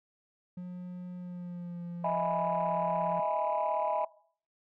triangle tone with pitch glide, 179.5 to 172.99 Hz, F3 to F3, +48 to -16 cents, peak -35 dBFS, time 0.57-3.2 s, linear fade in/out 5 ms, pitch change -64 cents, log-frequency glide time 1.16-1.83 s
sine chord, E major seventh, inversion third, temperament equal, 622.3 / 659.3 / 830.6 / 987.8 Hz, D#5 / E5 / G#5 / B5, 0 / 0 / 0 / 0 cents, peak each -32 dBFS, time 2.04-4.05 s, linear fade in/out 5 ms
effects noise-tail reverb RT60 0.5 s tail -20 dB re dry + tanh soft clip ceiling -21 dBFS

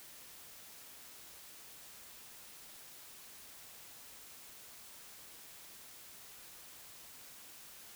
silence, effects white hiss -54 dBFS RMS until 7.95 s

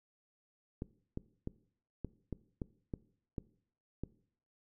clicks, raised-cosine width 3 ms, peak -25 dBFS, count 9, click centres 0.821 / 1.174 / 1.474 / 2.047 / 2.327 / 2.618 / 2.938 / 3.382 / 4.036 s, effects noise-tail reverb RT60 0.6 s tail -20 dB re dry

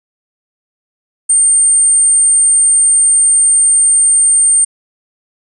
sine tone, 8750 Hz, C#9, 24 cents flat, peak -6 dBFS, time 1.29-4.65 s, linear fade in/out 10 ms, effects none

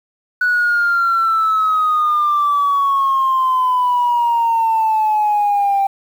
sine exponential sweep, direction down, 1480 to 784 Hz, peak -11 dBFS, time 0.41-5.87 s, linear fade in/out 5 ms, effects tanh soft clip ceiling -9 dBFS + 7-bit

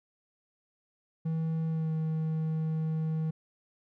triangle tone with pitch glide, 161.3 to 158.62 Hz, E3 to D#3, -37 to +34 cents, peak -26 dBFS, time 1.25-3.31 s, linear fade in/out 10 ms, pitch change -29 cents, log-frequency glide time 1.68-1.92 s, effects none

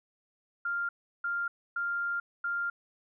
sine tone bursts at uneven times, 1396.9 Hz, F6, in tune, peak -29 dBFS, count 4, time 0.65-0.89 / 1.24-1.48 / 1.76-2.2 / 2.44-2.7 s, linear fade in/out 5 ms, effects none

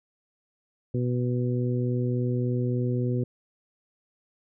harmonic tone, 123.47 Hz, B2, in tune, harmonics 1 / 2 / 3 / 4, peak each -25 / -30 / -32 / -36 dBFS, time 0.94-3.24 s, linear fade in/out 5 ms, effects none

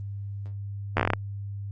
slowing click train, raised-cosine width 0.5 ms, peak -7 dBFS, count 9, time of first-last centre 0.97-1.135 s, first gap 12 ms, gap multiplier 1.15, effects added 100 Hz sine -32 dBFS peak until 1.71 s + Opus 32 kbps

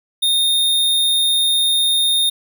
square tone, 3668 Hz, A#7, 29 cents flat, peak -14 dBFS, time 0.22-2.3 s, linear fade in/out 10 ms, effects none

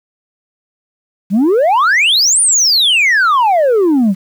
sine exponential two-way sweep, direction up then down, 180.3 to 9550 to 180.3 Hz, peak -5 dBFS, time 1.3-4.15 s, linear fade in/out 50 ms, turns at 2.41 s, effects tanh soft clip ceiling -7 dBFS + 7-bit

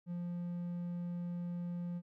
triangle tone, 174.61 Hz, F3, in tune, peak -35 dBFS, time 0.06-2.02 s, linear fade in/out 50 ms, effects none

